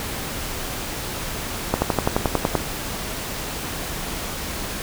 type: slowing click train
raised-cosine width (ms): 1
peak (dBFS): -3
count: 10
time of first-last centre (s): 1.74-2.553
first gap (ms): 80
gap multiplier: 1.03
effects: pink hiss -29 dBFS RMS until 4.82 s